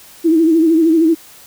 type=tone with vibrato; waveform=sine; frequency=324.8 Hz; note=E4; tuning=26 cents flat; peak=-8 dBFS; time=0.24-1.15 s; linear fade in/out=20 ms; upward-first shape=sine; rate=13 Hz; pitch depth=69 cents each way; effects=white hiss -41 dBFS RMS until 1.46 s